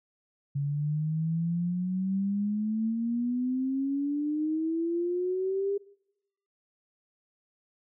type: exponential sweep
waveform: sine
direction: up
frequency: 139.8 to 404.2 Hz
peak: -26 dBFS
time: 0.55-5.78 s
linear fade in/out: 10 ms
effects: noise-tail reverb RT60 0.8 s tail -22 dB re dry